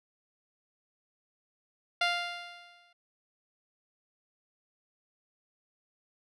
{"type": "tone with exponential decay", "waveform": "10% pulse", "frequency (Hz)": 698.5, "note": "F5", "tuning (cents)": 0, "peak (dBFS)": -15, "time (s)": [2.01, 2.93], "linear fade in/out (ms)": 5, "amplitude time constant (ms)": 200, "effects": ["low-pass 5000 Hz 12 dB/octave"]}